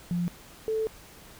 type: tone pair in turn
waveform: sine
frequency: 174.61 / 440 Hz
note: F3 / A4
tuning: 0 / 0 cents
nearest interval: octave + major third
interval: 1600 cents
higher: second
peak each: -25 dBFS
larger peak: neither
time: 0.11-0.28 / 0.68-0.87 s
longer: second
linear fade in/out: 0 ms
effects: pink hiss -50 dBFS RMS until 1.39 s